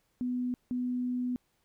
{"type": "tone bursts at uneven times", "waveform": "sine", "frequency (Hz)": 248.4, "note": "B3", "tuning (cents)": 10, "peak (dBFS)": -29, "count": 2, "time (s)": [[0.21, 0.54], [0.71, 1.36]], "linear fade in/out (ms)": 0, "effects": ["pink hiss -74 dBFS RMS until 1.64 s"]}